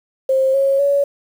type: tone with pitch steps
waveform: sine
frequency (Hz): 530 / 546.8 / 564.1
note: C5 / C#5 / C#5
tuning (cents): +22 / -24 / +30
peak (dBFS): -12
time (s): 0.29-1.04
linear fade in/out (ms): 5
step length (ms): 250
effects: 7-bit

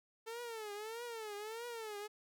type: tone with vibrato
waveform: sawtooth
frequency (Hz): 443.4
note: A4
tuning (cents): +13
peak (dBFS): -39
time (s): 0.26-2.08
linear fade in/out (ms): 20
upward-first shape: triangle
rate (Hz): 1.6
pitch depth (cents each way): 160
effects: none

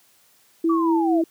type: tone with tremolo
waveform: sine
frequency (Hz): 329.6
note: E4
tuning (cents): 0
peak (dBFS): -16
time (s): 0.64-1.24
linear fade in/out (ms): 5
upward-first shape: sine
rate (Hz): 4.4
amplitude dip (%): 30
type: linear sweep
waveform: sine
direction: down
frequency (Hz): 1174.7 to 622.3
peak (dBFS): -23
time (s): 0.69-1.22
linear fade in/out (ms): 10
effects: white hiss -58 dBFS RMS until 1.3 s + high-pass 100 Hz 12 dB/octave

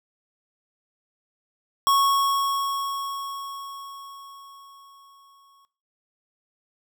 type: tone with exponential decay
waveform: square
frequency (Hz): 1104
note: C#6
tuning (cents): -7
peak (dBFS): -17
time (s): 1.87-5.65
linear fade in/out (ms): 0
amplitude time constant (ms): 820
effects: noise-tail reverb RT60 0.4 s tail -18 dB re dry

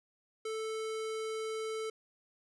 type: tone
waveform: square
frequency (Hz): 440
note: A4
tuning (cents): 0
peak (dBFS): -36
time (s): 0.45-1.9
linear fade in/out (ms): 5
effects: resampled to 24000 Hz

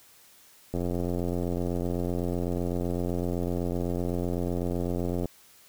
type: click train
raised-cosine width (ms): 2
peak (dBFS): -17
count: 398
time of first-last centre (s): 0.74-5.256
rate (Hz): 87.9
effects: white hiss -56 dBFS RMS until 5.68 s

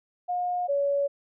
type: tone pair in turn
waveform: sine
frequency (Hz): 716 / 564.3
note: F5 / C#5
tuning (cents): +43 / +31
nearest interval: major third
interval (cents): 412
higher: first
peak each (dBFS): -25 / -22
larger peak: second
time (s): 0.28-0.68 / 0.68-1.08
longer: neither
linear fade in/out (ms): 20
effects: none

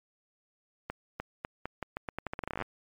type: accelerating click train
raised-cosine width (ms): 0.5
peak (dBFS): -19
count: 21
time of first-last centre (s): 0.9-2.622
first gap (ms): 300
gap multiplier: 0.83
effects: MP3 96 kbps

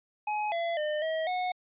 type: tone with pitch steps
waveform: square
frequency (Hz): 844 / 677 / 605 / 639 / 730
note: G#5 / E5 / D#5 / D#5 / F#5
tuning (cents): +28 / +46 / -49 / +46 / -24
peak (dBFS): -29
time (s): 0.27-1.52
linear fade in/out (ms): 5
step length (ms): 250
effects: resampled to 8000 Hz

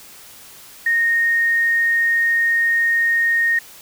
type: tone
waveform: sine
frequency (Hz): 1853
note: A#6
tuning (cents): -11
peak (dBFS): -14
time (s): 0.86-3.59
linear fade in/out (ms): 5
effects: white hiss -42 dBFS RMS until 3.81 s

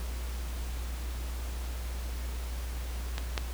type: clicks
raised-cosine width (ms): 0.2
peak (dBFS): -17 / -12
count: 2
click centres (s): 3.181 / 3.378
effects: added 60 Hz sine -33 dBFS peak until 3.53 s + pink hiss -45 dBFS RMS until 3.53 s

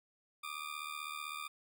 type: ring-modulated tone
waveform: 20% pulse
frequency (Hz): 1200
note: D6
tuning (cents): +37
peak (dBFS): -33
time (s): 0.43-1.48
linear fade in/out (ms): 10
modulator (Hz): 37.9
effects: none

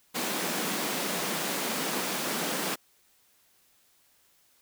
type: high-pass noise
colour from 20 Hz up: pink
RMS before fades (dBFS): -31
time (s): 0.14-2.76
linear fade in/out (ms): 20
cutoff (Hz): 170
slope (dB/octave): 48
effects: white hiss -65 dBFS RMS until 4.61 s

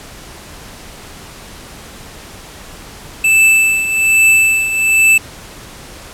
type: tone with tremolo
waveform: square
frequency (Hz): 2639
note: E7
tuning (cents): +1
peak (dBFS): -6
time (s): 3.24-5.18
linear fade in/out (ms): 5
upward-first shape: triangle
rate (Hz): 1.2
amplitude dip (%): 70
effects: pink hiss -34 dBFS RMS until 6.13 s + low-pass 12000 Hz 12 dB/octave

